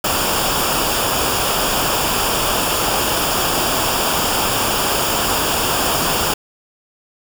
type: noise with comb filter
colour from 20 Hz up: pink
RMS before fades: -18 dBFS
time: 0.04-6.34 s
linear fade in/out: 5 ms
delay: 0.49 ms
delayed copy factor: -0.65
effects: none